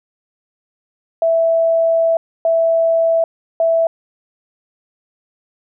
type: tone bursts at uneven times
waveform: sine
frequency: 659.3 Hz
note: E5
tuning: in tune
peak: -11 dBFS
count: 3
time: 1.22-2.17 / 2.45-3.24 / 3.6-3.87 s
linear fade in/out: 2 ms
effects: none